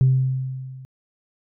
sine tone with level ramp, 130.81 Hz, C3, in tune, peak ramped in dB -10 to -37 dBFS, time 0.01-0.85 s, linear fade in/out 0 ms, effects tanh soft clip ceiling -9 dBFS

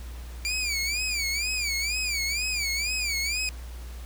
20% pulse tone with vibrato, 2349 Hz, D7, in tune, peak -21 dBFS, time 0.45-3.49 s, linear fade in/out 0 ms, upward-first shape sine, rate 2.1 Hz, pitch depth 140 cents each way, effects added 60 Hz sine -36 dBFS peak until 4.05 s + pink hiss -49 dBFS RMS until 4.05 s

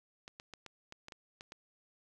clicks, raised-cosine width 0.2 ms, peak -30 dBFS, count 9, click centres 0.279 / 0.399 / 0.537 / 0.663 / 0.924 / 1.084 / 1.122 / 1.409 / 1.521 s, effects none

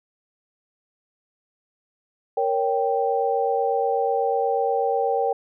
sine chord, G diminished, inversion first, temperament equal, 466.2 / 554.4 / 784 Hz, Bb4 / Db5 / G5, 0 / 0 / 0 cents, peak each -23 / -26 / -23 dBFS, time 2.37-5.33 s, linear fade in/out 5 ms, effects none

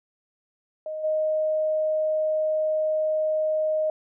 sine tone with level steps, 622 Hz, D#5, 1 cent flat, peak -29 / -21 dBFS, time 0.86-3.9 s, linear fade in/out 2 ms, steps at 1.03 s, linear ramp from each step 20 ms, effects none

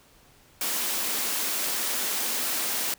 white high-pass noise, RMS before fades -28 dBFS, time 0.61-2.94 s, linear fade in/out 2 ms, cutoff 190 Hz, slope 48 dB/octave, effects pink hiss -57 dBFS RMS until 2.98 s

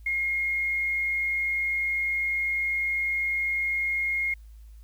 sine tone with quantisation, 2144 Hz, C7, 42 cents sharp, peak -24 dBFS, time 0.06-4.34 s, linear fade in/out 5 ms, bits 9, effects added 54 Hz sine -44 dBFS peak until 4.83 s + white hiss -67 dBFS RMS until 4.83 s

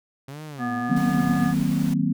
sawtooth tone with vibrato, 131.2 Hz, C3, 5 cents sharp, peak -31 dBFS, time 0.28-1.48 s, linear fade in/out 5 ms, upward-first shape sine, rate 1.6 Hz, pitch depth 290 cents each way
harmonic tone, 243.7 Hz, B3, 23 cents flat, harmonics 1 / 3 / 5 / 7, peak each -26 / -31 / -33 / -34 dBFS, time 0.58-1.55 s, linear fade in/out 50 ms
sine chord, C half-diminished seventh, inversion first, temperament just, 156.98 / 188.37 / 235.5 / 261.6 Hz, Eb3 / Gb3 / Bb3 / C4, +16 / +31 / +18 / 0 cents, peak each -25 dBFS, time 0.89-2.13 s, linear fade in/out 10 ms
pink noise, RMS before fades -39 dBFS, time 0.96-1.94 s, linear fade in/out 5 ms
effects none

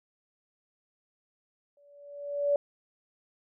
sine tone with exponential growth, 574 Hz, D5, 40 cents flat, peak -20 dBFS, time 1.77-2.56 s, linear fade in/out 2 ms, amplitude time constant 170 ms, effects none

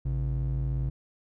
triangle ring-modulated tone, 95.3 Hz, G2, 48 cents flat, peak -21 dBFS, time 0.05-0.9 s, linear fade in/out 10 ms, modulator 38.6 Hz, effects none

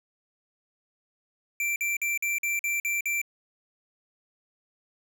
square tone bursts, 2349 Hz, D7, in tune, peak -26 dBFS, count 8, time 1.6-3.216 s, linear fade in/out 2 ms, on 160 ms, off 48 ms, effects none

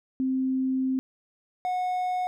sine / triangle tone pair in turn, 261.6 / 730.6 Hz, C4 / F#5, 0 / -22 cents, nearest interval octave + tritone, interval 1778 cents, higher second, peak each -23 dBFS, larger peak neither, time 0.2-0.99 / 1.65-2.27 s, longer first, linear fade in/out 0 ms, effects none

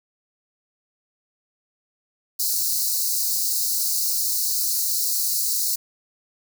white high-pass noise, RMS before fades -23 dBFS, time 2.39-5.76 s, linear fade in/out 10 ms, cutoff 4100 Hz, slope 96 dB/octave, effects none

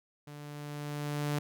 sawtooth tone with level ramp, 146.83 Hz, D3, in tune, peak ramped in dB -41 to -25 dBFS, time 0.27-1.39 s, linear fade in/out 5 ms, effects none

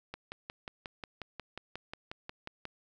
click train, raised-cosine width 0.3 ms, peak -24 dBFS, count 15, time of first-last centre 0.14-2.653 s, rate 5.57 Hz, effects none

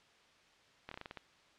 slowing click train, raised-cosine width 0.3 ms, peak -28 dBFS, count 8, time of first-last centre 0.89-1.173 s, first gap 24 ms, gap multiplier 1.17, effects white hiss -65 dBFS RMS until 1.58 s + low-pass 4000 Hz 12 dB/octave

